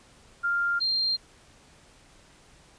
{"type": "tone pair in turn", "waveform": "sine", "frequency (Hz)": [1396.9, 4186], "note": ["F6", "C8"], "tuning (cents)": [0, 0], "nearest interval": "octave + perfect fifth", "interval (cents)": 1900, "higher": "second", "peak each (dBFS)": [-23, -23], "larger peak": "neither", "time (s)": [[0.43, 0.8], [0.8, 1.17]], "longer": "neither", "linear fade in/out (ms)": 20, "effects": ["pink hiss -56 dBFS RMS until 2.78 s", "resampled to 22050 Hz"]}